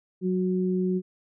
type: tone pair together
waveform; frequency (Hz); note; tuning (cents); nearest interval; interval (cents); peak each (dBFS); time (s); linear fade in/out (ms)
sine; 185 / 367.2; F#3 / F#4; 0 / -13; octave; 1187; -24 / -27; 0.21-1.02; 50
effects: none